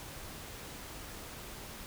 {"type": "silence", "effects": ["pink hiss -46 dBFS RMS until 1.86 s"]}